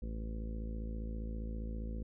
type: harmonic tone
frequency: 55 Hz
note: A1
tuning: in tune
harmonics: 1 / 2 / 3 / 4 / 5 / 6 / 7 / 8 / 9 / 10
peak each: -38 / -50 / -52 / -46 / -53 / -57 / -57 / -64 / -54 / -66 dBFS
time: 0.02-2.03 s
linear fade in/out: 5 ms
effects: none